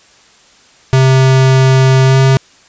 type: tone with pitch glide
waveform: square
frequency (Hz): 131.9 to 133.36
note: C3 to C3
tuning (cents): +14 to +33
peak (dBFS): -6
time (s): 0.93-2.37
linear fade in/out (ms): 0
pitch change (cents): +19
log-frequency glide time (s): 2.05-2.17
effects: white hiss -45 dBFS RMS until 2.68 s + resampled to 16000 Hz